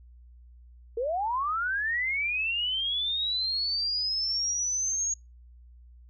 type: linear sweep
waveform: sine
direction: up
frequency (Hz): 440 to 6645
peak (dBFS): -26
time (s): 0.97-5.14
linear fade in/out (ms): 5
effects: noise-tail reverb RT60 0.2 s tail -22 dB re dry + added 60 Hz sine -49 dBFS peak until 6.09 s